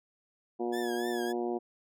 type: harmonic tone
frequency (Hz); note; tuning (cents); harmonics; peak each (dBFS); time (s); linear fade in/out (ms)
119.5; A#2; +43; 2 / 3 / 4 / 5 / 6 / 7 / 8; -37 / -32 / -40 / -45 / -38 / -48 / -49; 0.59-1.59; 20
type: tone with vibrato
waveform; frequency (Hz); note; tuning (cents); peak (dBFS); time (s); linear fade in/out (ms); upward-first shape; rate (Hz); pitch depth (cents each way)
sawtooth; 1697; G#6; +37; -36; 0.72-1.33; 20; triangle; 3.4; 100
effects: none